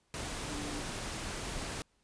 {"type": "tone in noise", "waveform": "sine", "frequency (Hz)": 293.7, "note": "D4", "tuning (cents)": 0, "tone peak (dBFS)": -42, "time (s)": [0.49, 0.82], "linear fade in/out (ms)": 0, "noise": "pink", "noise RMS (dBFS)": -39, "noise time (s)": [0.14, 1.82], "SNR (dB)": -6, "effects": ["pink hiss -73 dBFS RMS until 2.03 s", "resampled to 22050 Hz"]}